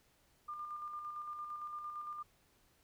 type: tone with tremolo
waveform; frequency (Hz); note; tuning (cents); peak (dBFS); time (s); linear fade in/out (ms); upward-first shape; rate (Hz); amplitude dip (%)
sine; 1200; D6; +37; -40; 0.48-2.23; 10; square; 8.8; 35
effects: pink hiss -71 dBFS RMS until 2.83 s